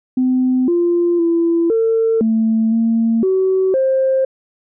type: tone with pitch steps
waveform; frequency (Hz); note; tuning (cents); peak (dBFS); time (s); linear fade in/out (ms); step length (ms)
sine; 255.6 / 346.2 / 336.3 / 450.9 / 222.8 / 227.6 / 378.1 / 529; C4 / F4 / E4 / A4 / A3 / A#3 / F#4 / C5; -40 / -15 / +35 / +42 / +22 / -41 / +38 / +19; -11; 0.17-4.25; 5; 510
effects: tanh soft clip ceiling -7 dBFS